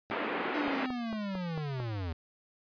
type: tone with exponential decay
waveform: 10% pulse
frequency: 108.2 Hz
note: A2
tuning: 29 cents flat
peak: -30 dBFS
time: 0.1-0.21 s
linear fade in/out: 0 ms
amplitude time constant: 23 ms
type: band-pass noise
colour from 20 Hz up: pink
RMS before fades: -34 dBFS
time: 0.11-0.86 s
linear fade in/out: 0 ms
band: 250 to 2600 Hz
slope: 24 dB/octave
type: linear sweep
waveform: square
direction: down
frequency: 303.1 to 78.7 Hz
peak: -34 dBFS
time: 0.54-2.13 s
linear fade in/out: 5 ms
type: click train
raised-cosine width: 1 ms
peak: -26 dBFS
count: 6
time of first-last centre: 0.68-1.801 s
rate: 4.46 Hz
effects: resampled to 11025 Hz